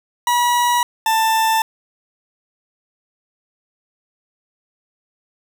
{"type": "tone pair in turn", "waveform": "40% pulse", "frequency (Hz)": [967, 888.2], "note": ["B5", "A5"], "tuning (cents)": [-37, 16], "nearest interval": "minor second", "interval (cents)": 147, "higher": "first", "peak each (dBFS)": -13, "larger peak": "neither", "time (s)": [[0.27, 0.83], [1.06, 1.62]], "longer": "neither", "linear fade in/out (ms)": 2, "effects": []}